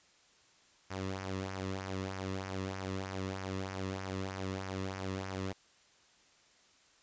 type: tone with flanger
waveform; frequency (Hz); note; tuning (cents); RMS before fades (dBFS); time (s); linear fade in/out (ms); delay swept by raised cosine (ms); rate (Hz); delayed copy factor
sawtooth; 95.2; F#2; +50; -39; 0.9-5.53; 10; 0.25 to 1.35; 3.2; -0.6
effects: white hiss -65 dBFS RMS until 7.02 s + resampled to 16000 Hz